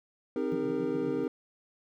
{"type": "chord", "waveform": "triangle", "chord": "C minor seventh", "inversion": "none", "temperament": "equal with one note detuned", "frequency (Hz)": [261.6, 311.1, 402.3, 466.2], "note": ["C4", "Eb4", "G4", "Bb4"], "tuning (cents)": [0, 0, 45, 0], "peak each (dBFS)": -32, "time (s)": [0.36, 1.28], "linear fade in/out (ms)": 2}
{"type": "band-pass noise", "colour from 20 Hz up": "pink", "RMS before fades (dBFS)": -43, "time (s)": [0.52, 1.24], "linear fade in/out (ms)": 0, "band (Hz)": [140, 180], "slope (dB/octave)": 96}
{"effects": []}